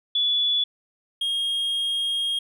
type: tone pair in turn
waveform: sine / triangle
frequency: 3430 / 3250 Hz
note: A7 / G#7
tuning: -45 / -38 cents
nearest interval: minor second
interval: 93 cents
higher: first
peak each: -19 / -21 dBFS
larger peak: first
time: 0.15-0.64 / 1.21-2.39 s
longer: second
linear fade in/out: 5 ms
effects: none